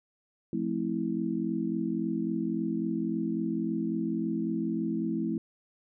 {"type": "chord", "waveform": "sine", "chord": "F major seventh", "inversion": "none", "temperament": "just", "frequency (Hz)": [174.61, 218.3, 261.9, 327.4], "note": ["F3", "A3", "C4", "E4"], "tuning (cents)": [0, -13, 2, -12], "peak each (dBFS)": [-35, -32, -35, -32], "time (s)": [0.53, 5.38], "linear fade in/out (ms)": 2, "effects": []}